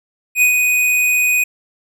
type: tone with ADSR envelope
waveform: square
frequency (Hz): 2489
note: D#7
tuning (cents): 0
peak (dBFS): -9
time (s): 0.35-1.44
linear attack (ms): 69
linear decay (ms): 100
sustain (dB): -4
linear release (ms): 7
effects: none